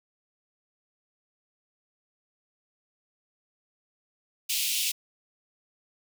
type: high-pass noise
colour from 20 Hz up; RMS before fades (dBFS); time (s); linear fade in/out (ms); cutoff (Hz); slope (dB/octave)
pink; -28; 4.49-4.92; 10; 2500; 48
effects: none